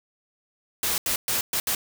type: noise bursts at uneven times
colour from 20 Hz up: white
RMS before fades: -25 dBFS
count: 5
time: 0.83-0.98 / 1.06-1.16 / 1.28-1.41 / 1.53-1.6 / 1.67-1.75 s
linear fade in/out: 2 ms
effects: none